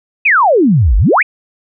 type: exponential two-way sweep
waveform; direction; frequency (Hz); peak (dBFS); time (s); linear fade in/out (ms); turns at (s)
sine; down then up; 2667 to 44.73 to 2667; -6; 0.25-1.23; 10; 0.97
effects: none